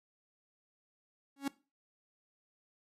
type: tone with exponential growth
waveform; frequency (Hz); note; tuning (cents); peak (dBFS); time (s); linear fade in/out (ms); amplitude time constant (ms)
45% pulse; 277.2; C#4; 0; -29; 1.36-1.48; 5; 24
effects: noise-tail reverb RT60 0.3 s tail -19 dB re dry + resampled to 32000 Hz